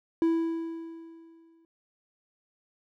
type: tone with exponential decay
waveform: triangle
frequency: 329.6 Hz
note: E4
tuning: in tune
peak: -18 dBFS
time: 0.22-1.65 s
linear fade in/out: 1 ms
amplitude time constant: 310 ms
effects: none